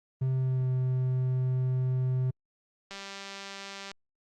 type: tone with pitch glide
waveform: triangle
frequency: 130.81 to 128.56 Hz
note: C3 to C3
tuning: 0 to -30 cents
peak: -23 dBFS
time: 0.21-2.31 s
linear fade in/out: 10 ms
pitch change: -30 cents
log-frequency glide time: 0.32-0.67 s
type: click train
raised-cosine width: 0.2 ms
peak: -24 dBFS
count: 199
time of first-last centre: 2.91-3.915 s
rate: 197 Hz
effects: Opus 32 kbps